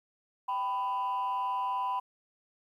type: tone pair together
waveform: sine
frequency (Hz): 781 / 996.5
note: G5 / B5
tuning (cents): -7 / +15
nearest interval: major third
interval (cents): 422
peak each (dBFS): -33 / -28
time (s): 0.48-2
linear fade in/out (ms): 10
effects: tanh soft clip ceiling -26 dBFS + 11-bit

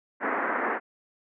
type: band-pass noise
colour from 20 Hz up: white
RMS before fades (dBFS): -28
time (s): 0.2-0.8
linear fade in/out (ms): 50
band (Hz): 220 to 1900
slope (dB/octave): 48
effects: none

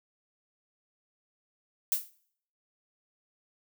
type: noise with exponential decay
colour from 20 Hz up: violet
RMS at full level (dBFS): -23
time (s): 1.92-2.1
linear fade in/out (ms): 1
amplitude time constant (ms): 39
effects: noise-tail reverb RT60 0.6 s tail -20 dB re dry

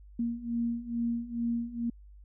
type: beating tone pair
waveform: sine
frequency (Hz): 233.1 / 235.4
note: A#3 / A#3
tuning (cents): 0 / +17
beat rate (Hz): 2.3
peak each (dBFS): -34 / -31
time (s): 0.19-1.9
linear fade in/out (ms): 5
effects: added 50 Hz sine -49 dBFS peak until 2.24 s

